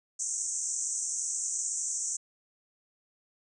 pink band-pass noise, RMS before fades -33 dBFS, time 0.19-2.17 s, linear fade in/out 10 ms, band 6000 to 8400 Hz, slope 96 dB/octave, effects none

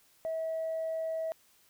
sine tone, 646 Hz, E5, 35 cents flat, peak -30 dBFS, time 0.25-1.32 s, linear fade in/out 0 ms, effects tanh soft clip ceiling -28 dBFS + white hiss -65 dBFS RMS until 1.69 s

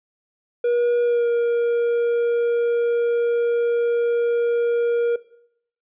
triangle tone with pitch glide, 479.8 to 472.1 Hz, A#4 to A#4, +50 to +22 cents, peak -15 dBFS, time 0.64-5.16 s, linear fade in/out 5 ms, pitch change -28 cents, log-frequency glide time 1.03-1.27 s, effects noise-tail reverb RT60 0.7 s tail -19 dB re dry + resampled to 8000 Hz

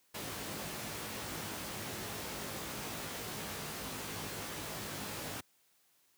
pink noise with comb filter, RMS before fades -41 dBFS, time 0.14-5.41 s, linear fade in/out 10 ms, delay 19 ms, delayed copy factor +0.65, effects white hiss -71 dBFS RMS until 6.17 s + high-pass 100 Hz 12 dB/octave

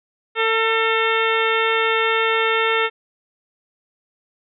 harmonic tone with a mistuned harmonic, 449.5 Hz, A4, 37 cents sharp, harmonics 1 / 2 / 3 / 4 / 5 / 6 / 7 / 8, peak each -21 / -26 / -22 / -25 / -24 / -26 / -31 / -29 dBFS, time 0.35-2.9 s, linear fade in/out 50 ms, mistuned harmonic 5, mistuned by -45 cents, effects none

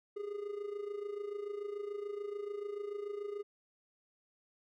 triangle tone with amplitude modulation, 410 Hz, G#4, 22 cents flat, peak -33 dBFS, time 0.16-3.43 s, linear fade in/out 10 ms, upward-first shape sine, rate 26.9 Hz, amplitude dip 70%, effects none

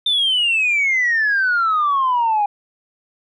sine exponential sweep, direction down, 3608 to 809 Hz, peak -13 dBFS, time 0.06-2.46 s, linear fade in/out 5 ms, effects tanh soft clip ceiling -11 dBFS

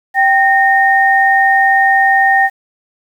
sine tone pair together, 780.3 / 1842 Hz, G5 / A#6, -8 / -21 cents, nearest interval octave + minor third, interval 1487 cents, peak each -10 dBFS, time 0.14-2.5 s, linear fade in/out 50 ms, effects 7-bit

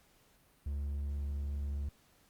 triangle tone, 71.2 Hz, C#2, 47 cents sharp, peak -32 dBFS, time 0.66-1.89 s, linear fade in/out 5 ms, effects pink hiss -67 dBFS RMS until 2.29 s + Opus 48 kbps

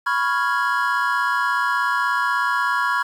triangle chord, C# dominant seventh, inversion third, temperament equal with one note detuned, 987.8 / 1104.3 / 1396.9 / 1661.2 Hz, B5 / C#6 / E#6 / G#6, 0 / -7 / 0 / 0 cents, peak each -22 dBFS, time 0.06-3.03 s, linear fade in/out 10 ms, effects 8-bit

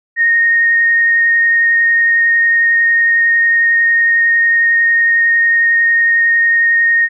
sine tone with vibrato, 1854 Hz, A#6, 10 cents flat, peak -8 dBFS, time 0.16-7.09 s, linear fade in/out 50 ms, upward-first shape triangle, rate 11 Hz, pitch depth 10 cents each way, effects none

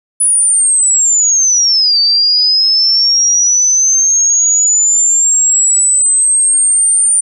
sine linear two-way sweep, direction down then up, 9956 to 4581 to 9120 Hz, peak -7 dBFS, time 0.2-7.21 s, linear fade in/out 10 ms, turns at 1.99 s, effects none

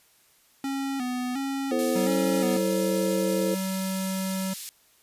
square tone with vibrato, 260.8 Hz, C4, 5 cents flat, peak -28 dBFS, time 0.64-2.57 s, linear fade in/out 2 ms, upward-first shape square, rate 1.4 Hz, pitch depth 79 cents each way
sine chord, A minor, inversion second, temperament just, 330 / 440 / 528 Hz, E4 / A4 / C5, +2 / 0 / +16 cents, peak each -29 / -30 / -27 dBFS, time 1.71-3.55 s, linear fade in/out 10 ms
white band-pass noise, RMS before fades -38 dBFS, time 1.79-4.69 s, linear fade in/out 0 ms, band 3400 to 13000 Hz, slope 12 dB/octave
square tone, 190 Hz, F#3, 46 cents sharp, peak -28 dBFS, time 1.95-4.54 s, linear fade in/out 10 ms
effects white hiss -61 dBFS RMS until 5.02 s + resampled to 32000 Hz

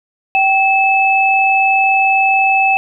sine tone pair together, 775 / 2613 Hz, G5 / E7, -20 / -16 cents, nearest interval octave + major sixth, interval 2104 cents, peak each -12 dBFS, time 0.35-2.77 s, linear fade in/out 0 ms, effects none

